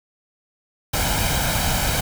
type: noise with comb filter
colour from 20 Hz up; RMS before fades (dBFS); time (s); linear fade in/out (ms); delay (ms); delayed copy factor
pink; -21; 0.93-2.01; 10; 1.3; +0.6
effects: none